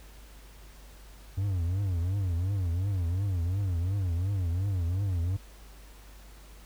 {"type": "tone with vibrato", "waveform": "triangle", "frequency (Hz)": 92, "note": "F#2", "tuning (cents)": -9, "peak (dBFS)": -24, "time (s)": [1.37, 5.37], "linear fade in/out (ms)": 10, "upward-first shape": "triangle", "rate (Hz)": 2.8, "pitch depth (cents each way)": 200, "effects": ["added 50 Hz sine -48 dBFS peak until 6.65 s", "pink hiss -55 dBFS RMS until 6.65 s"]}